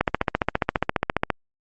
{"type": "click train", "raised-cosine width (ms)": 0.5, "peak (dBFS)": -4, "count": 20, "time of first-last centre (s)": [0.01, 1.303], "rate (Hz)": 14.7, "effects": ["Opus 48 kbps"]}